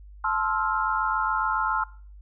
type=chord; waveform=sine; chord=F major seventh; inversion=first; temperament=just; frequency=873.1 / 1047.7 / 1309.6 / 1396.9 Hz; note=A5 / C6 / E6 / F6; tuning=-14 / +2 / -12 / 0 cents; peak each=-28 dBFS; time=0.24-1.84 s; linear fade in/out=5 ms; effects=noise-tail reverb RT60 0.5 s tail -22 dB re dry + added 50 Hz sine -43 dBFS peak until 2.21 s